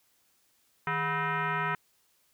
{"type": "tone with frequency modulation", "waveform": "sine", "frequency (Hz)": 157.7, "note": "D#3", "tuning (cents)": 24, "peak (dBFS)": -27, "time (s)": [0.87, 1.75], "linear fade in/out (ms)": 2, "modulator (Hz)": 567, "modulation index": 3.3, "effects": ["white hiss -69 dBFS RMS until 2.33 s"]}